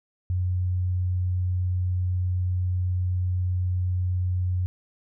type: tone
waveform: sine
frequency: 90.8 Hz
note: F#2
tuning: 32 cents flat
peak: -22 dBFS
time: 0.3-4.66 s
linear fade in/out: 0 ms
effects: none